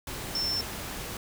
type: tone in noise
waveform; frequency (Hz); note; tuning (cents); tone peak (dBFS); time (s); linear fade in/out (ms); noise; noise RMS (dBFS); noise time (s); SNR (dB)
sine; 5370; E8; +31; -27; 0.35-0.61; 2; pink; -37; 0.07-1.17; +7
effects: none